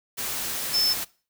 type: tone in noise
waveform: sine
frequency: 5274 Hz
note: E8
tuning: in tune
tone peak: -20 dBFS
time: 0.73-0.94 s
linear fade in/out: 20 ms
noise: white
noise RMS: -30 dBFS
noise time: 0.17-1.05 s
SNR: +7 dB
effects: noise-tail reverb RT60 0.4 s tail -22 dB re dry